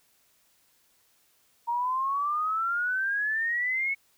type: exponential sweep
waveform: sine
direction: up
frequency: 932 to 2217 Hz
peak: -25 dBFS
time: 1.67-3.95 s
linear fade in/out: 20 ms
effects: white hiss -66 dBFS RMS until 4.17 s